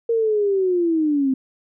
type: linear sweep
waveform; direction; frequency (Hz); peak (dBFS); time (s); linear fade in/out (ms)
sine; down; 466.2 to 258.8; -16; 0.09-1.34; 5
effects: none